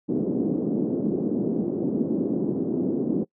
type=band-pass noise; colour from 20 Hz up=pink; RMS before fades=-25 dBFS; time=0.08-3.25 s; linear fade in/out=20 ms; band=200 to 380 Hz; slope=24 dB/octave; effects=noise-tail reverb RT60 0.1 s tail -25 dB re dry